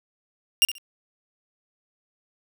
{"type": "tone with echo", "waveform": "sawtooth", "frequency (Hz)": 2800, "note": "F7", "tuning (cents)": 4, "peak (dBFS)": -11, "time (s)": [0.62, 0.65], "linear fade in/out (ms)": 0, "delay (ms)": 66, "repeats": 2, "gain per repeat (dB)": -14, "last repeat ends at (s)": 0.782, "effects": []}